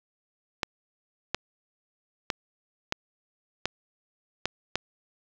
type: clicks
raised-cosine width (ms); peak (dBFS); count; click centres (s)
0.2; -8; 7; 0.632 / 1.346 / 2.302 / 2.924 / 3.656 / 4.456 / 4.756
effects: low-pass 6000 Hz 12 dB/octave + 7-bit